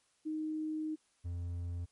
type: tone pair in turn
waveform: sine / triangle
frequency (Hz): 311.1 / 86.87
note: D#4 / F2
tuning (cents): 0 / -9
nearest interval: octave + minor seventh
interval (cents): 2209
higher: first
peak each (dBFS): -34 / -34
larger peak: neither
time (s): 0.25-0.96 / 1.24-1.86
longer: first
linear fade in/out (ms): 20
effects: white hiss -73 dBFS RMS until 1.91 s + MP3 48 kbps